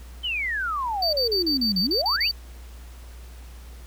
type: exponential two-way sweep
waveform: sine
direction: down then up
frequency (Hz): 3136 to 174.61 to 3136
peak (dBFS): -24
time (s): 0.23-2.29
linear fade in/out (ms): 20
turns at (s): 1.8
type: tone bursts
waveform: triangle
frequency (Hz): 4600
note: D8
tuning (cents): -37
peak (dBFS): -20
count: 9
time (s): 1.02-2.314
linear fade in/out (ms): 5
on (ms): 110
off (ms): 38
effects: added 60 Hz sine -39 dBFS peak until 3.86 s + pink hiss -51 dBFS RMS until 3.86 s